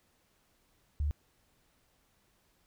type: tone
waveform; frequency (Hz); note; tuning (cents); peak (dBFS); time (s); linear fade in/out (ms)
sine; 73.4; D2; 0; -28; 1-1.11; 0
effects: pink hiss -71 dBFS RMS until 2.66 s